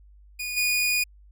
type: tone with level steps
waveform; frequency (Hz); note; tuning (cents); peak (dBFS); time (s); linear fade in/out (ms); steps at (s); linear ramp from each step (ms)
sawtooth; 2458; D#7; -22; -26 / -18; 0.39-1.04; 10; 0.56; 20
effects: added 50 Hz sine -49 dBFS peak until 1.31 s